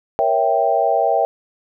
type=chord; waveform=sine; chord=A# diminished seventh; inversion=none; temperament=equal with one note detuned; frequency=470.2 / 554.4 / 659.3 / 784 Hz; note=A#4 / C#5 / E5 / G5; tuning=+15 / 0 / 0 / 0 cents; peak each=-22 / -21 / -18 / -18 dBFS; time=0.19-1.25 s; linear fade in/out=0 ms; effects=none